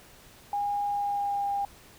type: tone with pitch glide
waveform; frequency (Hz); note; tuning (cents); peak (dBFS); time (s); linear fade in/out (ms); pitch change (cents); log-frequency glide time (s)
sine; 815 to 803.3; G#5 to G5; -33 to +42; -26; 0.53-1.65; 2; -25; 0.89-1.52
effects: pink hiss -53 dBFS RMS until 1.98 s